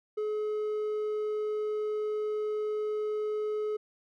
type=tone with hard clipping; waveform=sine; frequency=425.4 Hz; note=G#4; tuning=42 cents sharp; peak=-30 dBFS; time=0.17-3.77 s; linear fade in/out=10 ms; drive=3 dB; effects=none